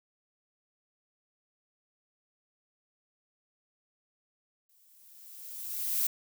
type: noise with exponential growth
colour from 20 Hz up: violet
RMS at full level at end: -27 dBFS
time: 4.69-6.07 s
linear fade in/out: 5 ms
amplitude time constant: 300 ms
effects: none